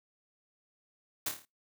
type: noise with echo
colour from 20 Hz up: white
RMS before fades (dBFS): -32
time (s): 1.26-1.29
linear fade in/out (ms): 5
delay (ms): 27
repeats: 6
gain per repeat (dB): -5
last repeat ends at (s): 1.452
effects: noise-tail reverb RT60 0.2 s tail -23 dB re dry